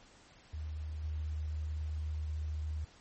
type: tone with level steps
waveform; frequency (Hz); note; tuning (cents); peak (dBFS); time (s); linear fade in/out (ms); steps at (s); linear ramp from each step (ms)
sine; 76.9; D#2; -20; -37 / -34; 0.53-2.85; 10; 1.03; 10
effects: pink hiss -60 dBFS RMS until 3 s + MP3 32 kbps